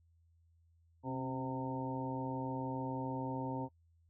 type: harmonic tone with a mistuned harmonic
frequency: 130 Hz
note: C3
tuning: 11 cents flat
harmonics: 1 / 2 / 3 / 4 / 5 / 6 / 7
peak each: -42 / -40 / -48 / -46 / -51 / -51 / -42 dBFS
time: 1.03-3.69 s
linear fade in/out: 50 ms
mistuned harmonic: 2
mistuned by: +42 cents
effects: noise-tail reverb RT60 0.1 s tail -23 dB re dry + added 83 Hz sine -66 dBFS peak until 4.09 s